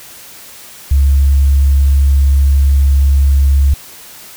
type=tone; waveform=sine; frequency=69.3 Hz; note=C#2; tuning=in tune; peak=-5 dBFS; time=0.91-3.74 s; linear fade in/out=5 ms; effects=tanh soft clip ceiling -2 dBFS + white hiss -35 dBFS RMS until 4.36 s